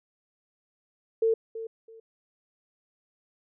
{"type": "tone with echo", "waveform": "sine", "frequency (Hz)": 449.3, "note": "A4", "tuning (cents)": 36, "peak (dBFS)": -20, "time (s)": [1.22, 1.34], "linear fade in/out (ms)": 5, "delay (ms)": 330, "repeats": 2, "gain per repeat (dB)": -13, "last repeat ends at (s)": 2, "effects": []}